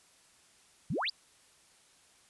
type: exponential sweep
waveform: sine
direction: up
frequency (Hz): 117 to 5320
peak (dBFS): -30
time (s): 0.9-1.1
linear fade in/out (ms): 5
effects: white hiss -63 dBFS RMS until 2.29 s + resampled to 24000 Hz